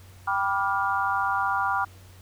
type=chord; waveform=sine; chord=G dominant seventh; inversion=none; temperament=just; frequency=784 / 980 / 1176 / 1411.2 Hz; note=G5 / B5 / D6 / F6; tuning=0 / -14 / +2 / +18 cents; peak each=-28 dBFS; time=0.27-1.85 s; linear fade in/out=10 ms; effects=added 93 Hz sine -47 dBFS peak until 2.21 s + pink hiss -54 dBFS RMS until 2.21 s